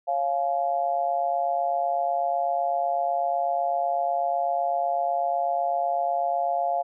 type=tone with amplitude modulation; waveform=sine; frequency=698.5 Hz; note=F5; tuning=in tune; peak=-18 dBFS; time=0.07-6.83 s; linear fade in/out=20 ms; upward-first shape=sine; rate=148 Hz; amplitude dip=90%; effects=none